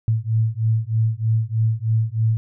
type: beating tone pair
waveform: sine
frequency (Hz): 110 / 113.2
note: A2 / A2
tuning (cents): 0 / +50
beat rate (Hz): 3.2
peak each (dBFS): -20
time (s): 0.08-2.37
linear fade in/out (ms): 0
effects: none